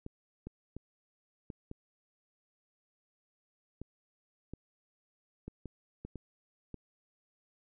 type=clicks; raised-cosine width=3 ms; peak=-29 dBFS; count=12; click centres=0.064 / 0.47 / 0.766 / 1.502 / 1.714 / 3.816 / 4.536 / 5.48 / 5.657 / 6.05 / 6.157 / 6.743 s; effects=none